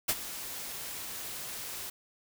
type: noise with ADSR envelope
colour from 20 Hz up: white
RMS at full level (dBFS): -26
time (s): 0.08-1.9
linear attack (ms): 14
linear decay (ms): 46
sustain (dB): -14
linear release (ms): 6
effects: none